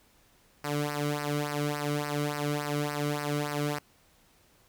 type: tone with flanger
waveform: sawtooth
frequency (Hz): 146.83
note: D3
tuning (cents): 0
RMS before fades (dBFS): -31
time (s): 0.64-3.79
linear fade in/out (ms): 5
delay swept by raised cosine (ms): 0.28 to 1.19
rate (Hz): 3.5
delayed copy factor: -0.8
effects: pink hiss -63 dBFS RMS until 4.68 s